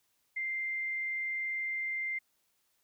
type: tone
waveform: sine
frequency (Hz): 2093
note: C7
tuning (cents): 0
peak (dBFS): -32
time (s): 0.36-2.19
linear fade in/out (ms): 10
effects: white hiss -75 dBFS RMS until 2.83 s